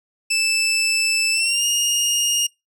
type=tone with pitch glide; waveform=20% pulse; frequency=2637 to 2843 Hz; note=E7 to F7; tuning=0 to +30 cents; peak=-12 dBFS; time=0.3-2.47 s; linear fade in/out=10 ms; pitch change=+130 cents; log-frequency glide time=1.32-1.65 s; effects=noise-tail reverb RT60 0.2 s tail -23 dB re dry